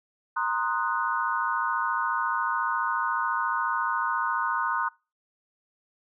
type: chord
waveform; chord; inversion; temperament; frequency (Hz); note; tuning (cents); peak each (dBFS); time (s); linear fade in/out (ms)
sine; C half-diminished seventh; third; equal; 932.3 / 1046.5 / 1244.5 / 1480; Bb5 / C6 / Eb6 / Gb6; 0 / 0 / 0 / 0; -30; 0.36-4.89; 10
effects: noise-tail reverb RT60 0.3 s tail -25 dB re dry